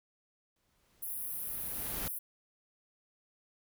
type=noise with exponential growth; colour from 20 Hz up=pink; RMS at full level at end=-39 dBFS; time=0.56-2.08 s; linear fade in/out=2 ms; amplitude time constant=330 ms
type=high-pass noise; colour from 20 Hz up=pink; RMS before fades=-39 dBFS; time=1.02-2.19 s; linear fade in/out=10 ms; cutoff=10000 Hz; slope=96 dB/octave
effects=none